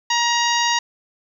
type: harmonic tone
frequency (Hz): 946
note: A#5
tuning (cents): +25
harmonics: 1 / 2 / 3 / 4 / 5 / 6 / 7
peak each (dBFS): -20 / -23 / -25 / -26 / -27 / -28 / -28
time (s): 0.1-0.79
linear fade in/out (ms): 5
effects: 8-bit